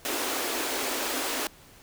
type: high-pass noise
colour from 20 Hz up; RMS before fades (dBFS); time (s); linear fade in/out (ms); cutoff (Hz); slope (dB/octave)
pink; -30; 0.05-1.47; 0; 250; 96
effects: pink hiss -53 dBFS RMS until 1.82 s